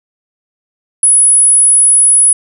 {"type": "tone", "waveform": "sine", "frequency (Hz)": 10180, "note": "D#9", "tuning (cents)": 39, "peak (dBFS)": -4, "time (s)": [1.03, 2.33], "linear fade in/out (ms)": 2, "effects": []}